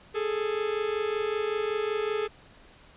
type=tone pair together; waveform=45% pulse; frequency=415.3 / 440.6 Hz; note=G#4 / A4; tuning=0 / +2 cents; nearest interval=minor second; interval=102 cents; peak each=-29 / -30 dBFS; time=0.14-2.28 s; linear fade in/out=20 ms; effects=pink hiss -54 dBFS RMS until 2.96 s + resampled to 8000 Hz